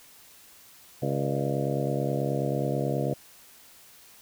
harmonic tone with a mistuned harmonic, 69.3 Hz, C#2, in tune, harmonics 2 / 3 / 4 / 5 / 6 / 7 / 8 / 9 / 10, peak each -29 / -35 / -34 / -35 / -36 / -33 / -36 / -36 / -38 dBFS, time 1.02-3.14 s, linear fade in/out 5 ms, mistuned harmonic 8, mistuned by +72 cents, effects white hiss -53 dBFS RMS until 4.21 s

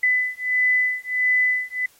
sine beating tone pair, 2002 / 2003.5 Hz, B6 / B6, +23 / +24 cents, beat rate 1.5 Hz, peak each -21 dBFS, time 0.03-1.86 s, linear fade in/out 5 ms, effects white hiss -56 dBFS RMS until 1.99 s + AAC 48 kbps

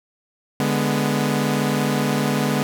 sawtooth chord, G# diminished, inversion second, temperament equal, 146.83 / 207.7 / 246.9 Hz, D3 / G#3 / B3, 0 / 0 / 0 cents, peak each -19 dBFS, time 0.6-2.63 s, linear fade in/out 0 ms, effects none

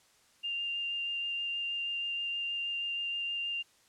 sine tone with vibrato, 2794 Hz, F7, in tune, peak -32 dBFS, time 0.43-3.63 s, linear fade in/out 20 ms, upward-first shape sine, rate 6.3 Hz, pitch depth 9 cents each way, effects white hiss -65 dBFS RMS until 3.88 s + low-pass 9000 Hz 12 dB/octave

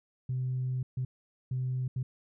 sine tone bursts at uneven times, 128.1 Hz, C3, 36 cents flat, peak -28 dBFS, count 4, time 0.29-0.83 / 0.97-1.05 / 1.51-1.88 / 1.96-2.03 s, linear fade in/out 5 ms, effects tanh soft clip ceiling -25 dBFS

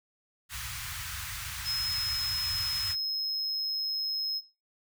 pink band-stop noise, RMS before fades -37 dBFS, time 0.49-2.96 s, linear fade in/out 50 ms, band 110 to 1200 Hz, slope 24 dB/octave
triangle tone, 5150 Hz, E8, 41 cents flat, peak -27 dBFS, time 1.64-4.42 s, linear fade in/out 50 ms
effects noise-tail reverb RT60 0.3 s tail -18 dB re dry + high-pass 60 Hz 12 dB/octave

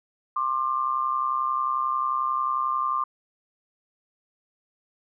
sine tone pair together, 1058.8 / 1190 Hz, C6 / D6, +20 / +22 cents, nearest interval major second, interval 202 cents, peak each -26 / -25 dBFS, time 0.36-3.04 s, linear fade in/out 5 ms, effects none

